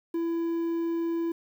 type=tone with quantisation; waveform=triangle; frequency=334.2 Hz; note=E4; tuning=24 cents sharp; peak=-24 dBFS; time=0.14-1.32 s; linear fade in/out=5 ms; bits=9; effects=none